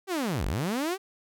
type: linear two-way sweep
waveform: sawtooth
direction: down then up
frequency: 399.9 to 37.52 to 399.9 Hz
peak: -23 dBFS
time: 0.07-0.98 s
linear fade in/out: 50 ms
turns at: 0.46 s
effects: none